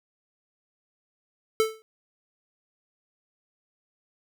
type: tone with exponential decay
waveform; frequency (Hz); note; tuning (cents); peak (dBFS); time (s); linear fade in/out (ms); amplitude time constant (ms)
square; 440; A4; 0; -17; 1.6-1.82; 0; 46
effects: none